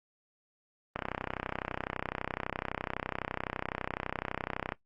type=click train; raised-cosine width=0.5 ms; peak=-17 dBFS; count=121; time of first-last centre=0.96-4.722 s; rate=31.9 Hz; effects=noise-tail reverb RT60 0.1 s tail -19 dB re dry + Opus 24 kbps